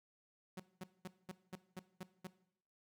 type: tone bursts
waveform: sawtooth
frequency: 185 Hz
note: F#3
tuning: in tune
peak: -40 dBFS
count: 8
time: 0.57-2.272 s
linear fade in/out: 5 ms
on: 29 ms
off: 210 ms
effects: noise-tail reverb RT60 0.7 s tail -17 dB re dry